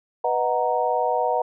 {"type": "chord", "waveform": "sine", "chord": "B major seventh", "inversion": "none", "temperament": "equal", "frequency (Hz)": [493.9, 622.3, 740, 932.3], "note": ["B4", "D#5", "F#5", "A#5"], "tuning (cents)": [0, 0, 0, 0], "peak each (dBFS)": [-25, -26, -24, -25], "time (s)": [0.24, 1.42], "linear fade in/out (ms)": 5, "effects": []}